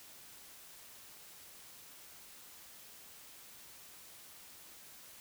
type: silence
effects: white hiss -55 dBFS RMS until 5.2 s